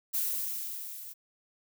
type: noise with level ramp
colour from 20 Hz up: violet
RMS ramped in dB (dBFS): -29 to -45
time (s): 0.13-1.14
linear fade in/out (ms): 20
effects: none